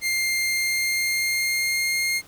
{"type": "tone with pitch glide", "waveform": "sawtooth", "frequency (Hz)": [2108, 2128], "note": ["C7", "C7"], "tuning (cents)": [12, 29], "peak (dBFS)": -18, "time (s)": [0.01, 2.22], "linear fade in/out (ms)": 50, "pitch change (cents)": 17, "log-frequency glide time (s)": [0.44, 2.06], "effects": ["pink hiss -50 dBFS RMS until 2.27 s"]}